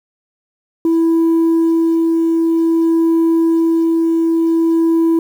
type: tone with tremolo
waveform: sine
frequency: 329.6 Hz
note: E4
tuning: in tune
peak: -7 dBFS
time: 0.85-5.19 s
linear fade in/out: 2 ms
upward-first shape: sine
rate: 0.53 Hz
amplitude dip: 25%
effects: tanh soft clip ceiling -9 dBFS + 7-bit